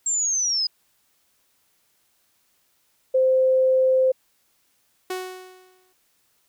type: linear sweep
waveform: sine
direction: down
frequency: 7500 to 4938 Hz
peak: -20 dBFS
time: 0.06-0.67 s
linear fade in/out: 5 ms
type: tone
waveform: sine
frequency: 520 Hz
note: C5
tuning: 11 cents flat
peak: -15 dBFS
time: 3.14-4.12 s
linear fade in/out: 10 ms
type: tone with exponential decay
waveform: sawtooth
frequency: 370 Hz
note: F#4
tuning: in tune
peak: -21 dBFS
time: 5.1-5.93 s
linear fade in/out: 5 ms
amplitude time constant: 180 ms
effects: white hiss -66 dBFS RMS until 6.48 s